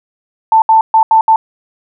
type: tone bursts at uneven times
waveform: sine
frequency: 887 Hz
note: A5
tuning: 14 cents sharp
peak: -4 dBFS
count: 5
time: 0.52-0.62 / 0.69-0.81 / 0.94-1.03 / 1.11-1.21 / 1.28-1.36 s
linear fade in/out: 2 ms
effects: none